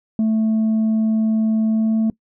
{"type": "tone with pitch glide", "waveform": "sine", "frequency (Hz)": [220, 221.5], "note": ["A3", "A3"], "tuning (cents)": [0, 12], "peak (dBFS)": -12, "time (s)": [0.19, 2.1], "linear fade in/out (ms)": 2, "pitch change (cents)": 12, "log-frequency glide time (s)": [1.67, 1.96], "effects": ["noise-tail reverb RT60 0.1 s tail -23 dB re dry", "tanh soft clip ceiling -14 dBFS"]}